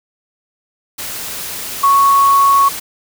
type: tone in noise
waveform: sine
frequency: 1108.7 Hz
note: C#6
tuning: in tune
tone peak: -7 dBFS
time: 1.83-2.69 s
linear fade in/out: 10 ms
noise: white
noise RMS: -25 dBFS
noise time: 0.98-2.8 s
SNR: +15 dB
effects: none